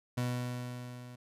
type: tone with level ramp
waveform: 30% pulse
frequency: 123.5 Hz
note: B2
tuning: in tune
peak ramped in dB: -27 to -44 dBFS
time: 0.17-1.16 s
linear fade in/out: 10 ms
effects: resampled to 32000 Hz